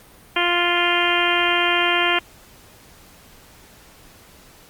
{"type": "harmonic tone", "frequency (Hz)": 349.2, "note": "F4", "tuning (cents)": 0, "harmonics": [1, 2, 3, 4, 5, 6, 7, 8, 9], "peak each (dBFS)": [-25, -25, -25, -25, -25, -25, -25, -25, -25], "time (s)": [0.36, 2.19], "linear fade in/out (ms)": 5, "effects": ["pink hiss -48 dBFS RMS until 4.69 s", "Opus 48 kbps"]}